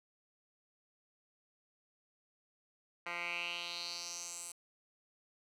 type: tone with band-pass filter sweep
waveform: 10% pulse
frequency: 173 Hz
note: F3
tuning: 16 cents flat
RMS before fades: -42 dBFS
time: 3.06-4.52 s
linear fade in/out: 5 ms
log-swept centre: 1800 to 8900 Hz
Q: 3.9
effects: none